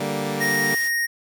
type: chord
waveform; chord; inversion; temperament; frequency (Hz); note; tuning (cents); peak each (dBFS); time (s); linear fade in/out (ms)
15% pulse; G minor; second; equal; 146.83 / 196 / 233.1; D3 / G3 / Bb3; 0 / 0 / 0; -22; 0-0.75; 5
type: noise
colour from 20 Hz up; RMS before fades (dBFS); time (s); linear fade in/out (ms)
white; -37; 0.38-0.91; 50
type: tone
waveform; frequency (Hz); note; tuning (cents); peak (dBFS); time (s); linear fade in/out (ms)
square; 1864.7; A#6; 0; -21; 0.4-1.07; 20
effects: none